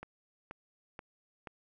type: click train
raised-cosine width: 0.5 ms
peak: -28 dBFS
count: 4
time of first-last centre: 0.03-1.472 s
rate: 2.08 Hz
effects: none